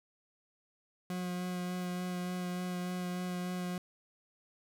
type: tone with vibrato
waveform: 40% pulse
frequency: 180.1 Hz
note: F#3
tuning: 46 cents flat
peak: -34 dBFS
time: 1.1-3.78 s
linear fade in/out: 2 ms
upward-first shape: sine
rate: 3.4 Hz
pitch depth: 13 cents each way
effects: none